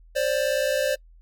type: tone pair together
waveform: square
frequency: 528.1 / 587.3 Hz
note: C5 / D5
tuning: +16 / 0 cents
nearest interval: major second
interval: 184 cents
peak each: -25 dBFS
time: 0.15-0.96 s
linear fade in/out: 20 ms
effects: noise-tail reverb RT60 0.1 s tail -25 dB re dry + added 41 Hz sine -48 dBFS peak until 1.21 s